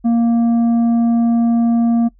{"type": "tone with tanh clipping", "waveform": "triangle", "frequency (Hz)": 233.1, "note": "A#3", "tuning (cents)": 0, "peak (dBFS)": -12, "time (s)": [0.04, 2.09], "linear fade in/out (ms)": 20, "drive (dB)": 10, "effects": ["noise-tail reverb RT60 0.1 s tail -22 dB re dry", "added 44 Hz sine -47 dBFS peak until 2.19 s"]}